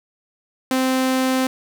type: tone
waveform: sawtooth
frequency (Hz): 260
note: C4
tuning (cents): -11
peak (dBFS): -13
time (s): 0.71-1.47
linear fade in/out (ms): 2
effects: none